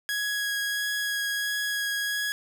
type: tone with vibrato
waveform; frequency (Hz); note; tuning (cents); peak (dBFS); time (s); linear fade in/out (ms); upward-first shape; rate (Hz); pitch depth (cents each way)
sawtooth; 1661.2; G#6; 0; -23; 0.09-2.32; 0; sine; 1.5; 9
effects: none